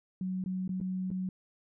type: tone with dropouts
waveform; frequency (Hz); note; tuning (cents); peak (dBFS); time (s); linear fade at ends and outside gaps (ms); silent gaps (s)
sine; 185.9; F#3; +8; -31; 0.21-1.29; 2; 0.44-0.46 / 0.678-0.692 / 0.802-0.812 / 1.104-1.113
effects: none